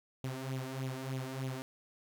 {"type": "tone with flanger", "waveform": "sawtooth", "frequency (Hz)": 131.6, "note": "C3", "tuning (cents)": 10, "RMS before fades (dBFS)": -39, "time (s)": [0.24, 1.62], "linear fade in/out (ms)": 0, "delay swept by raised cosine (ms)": [0.29, 3.39], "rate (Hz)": 3.3, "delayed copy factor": 0.7, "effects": []}